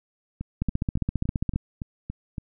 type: two click trains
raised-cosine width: 5 ms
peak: -19 / -12 dBFS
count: 8 / 15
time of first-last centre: 0.41-2.382 / 0.62-1.56 s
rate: 3.55 / 14.9 Hz
effects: none